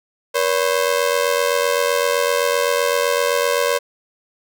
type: ring-modulated tone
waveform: sawtooth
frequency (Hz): 523.3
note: C5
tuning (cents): 0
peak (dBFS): -9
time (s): 0.34-3.79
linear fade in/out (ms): 20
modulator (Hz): 43.9
effects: none